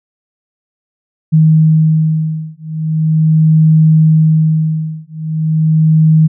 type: beating tone pair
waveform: sine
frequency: 157.5 / 157.9 Hz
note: D#3 / D#3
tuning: +21 / +26 cents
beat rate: 0.4 Hz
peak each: -10 dBFS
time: 1.32-6.28 s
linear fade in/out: 20 ms
effects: none